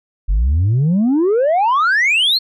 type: exponential sweep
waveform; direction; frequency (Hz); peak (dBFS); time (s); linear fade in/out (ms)
sine; up; 43.65 to 4377; -9; 0.28-2.39; 20
effects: tanh soft clip ceiling -10 dBFS